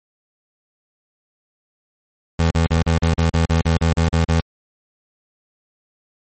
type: tone bursts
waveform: 25% pulse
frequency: 82.41 Hz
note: E2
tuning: in tune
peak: -10 dBFS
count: 13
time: 2.39-4.406 s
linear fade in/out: 5 ms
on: 120 ms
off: 38 ms
effects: MP3 32 kbps